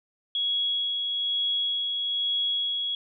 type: tone with tremolo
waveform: sine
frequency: 3333 Hz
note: G#7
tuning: 5 cents sharp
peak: -23 dBFS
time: 0.35-2.95 s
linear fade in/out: 2 ms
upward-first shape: sine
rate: 1.1 Hz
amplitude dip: 30%
effects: none